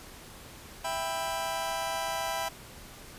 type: chord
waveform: sawtooth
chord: E minor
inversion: none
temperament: just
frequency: 659.3 / 791.1 / 988.9 Hz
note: E5 / G5 / B5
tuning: 0 / +16 / +2 cents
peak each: -31 dBFS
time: 0.84-2.49 s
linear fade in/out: 10 ms
effects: pink hiss -48 dBFS RMS until 3.18 s + resampled to 32000 Hz